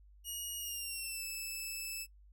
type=tone with pitch glide; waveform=10% pulse; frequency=2881 to 2627 Hz; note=F#7 to E7; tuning=-47 to -7 cents; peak=-31 dBFS; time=0.24-2.07 s; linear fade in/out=50 ms; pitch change=-160 cents; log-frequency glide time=0.59-1.25 s; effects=noise-tail reverb RT60 0.1 s tail -22 dB re dry + added 50 Hz sine -57 dBFS peak until 2.32 s